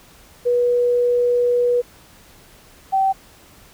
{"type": "tone pair in turn", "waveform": "sine", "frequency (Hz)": [486.2, 771.8], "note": ["B4", "G5"], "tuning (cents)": [-27, -27], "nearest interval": "minor sixth", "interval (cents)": 800, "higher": "second", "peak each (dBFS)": -14, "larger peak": "neither", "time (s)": [[0.45, 1.82], [2.92, 3.13]], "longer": "first", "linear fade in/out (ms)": 20, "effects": ["pink hiss -48 dBFS RMS until 3.73 s"]}